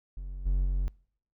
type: tone with level steps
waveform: triangle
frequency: 45.94 Hz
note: F#1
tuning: 12 cents flat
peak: -33 / -21 / -23 dBFS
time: 0.17-0.88 s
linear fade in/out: 0 ms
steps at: 0.45 / 0.64 s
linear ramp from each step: 20 ms
effects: noise-tail reverb RT60 0.6 s tail -26 dB re dry